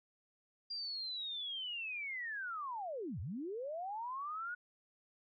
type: linear two-way sweep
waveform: sine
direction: down then up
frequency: 4803 to 74.4 to 1474 Hz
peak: -39 dBFS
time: 0.7-4.55 s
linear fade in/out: 10 ms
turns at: 3.2 s
effects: none